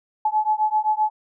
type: beating tone pair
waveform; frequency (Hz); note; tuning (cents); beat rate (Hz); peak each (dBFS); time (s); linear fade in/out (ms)
sine; 854 / 861.7; G#5 / A5; +48 / -36; 7.7; -21; 0.25-1.1; 5
effects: none